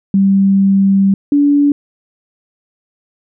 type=tone pair in turn; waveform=sine; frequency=195.4 / 287.4 Hz; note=G3 / D4; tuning=-5 / -37 cents; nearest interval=perfect fifth; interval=668 cents; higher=second; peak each=-7 dBFS; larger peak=neither; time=0.14-1.14 / 1.32-1.72 s; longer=first; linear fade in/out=2 ms; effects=none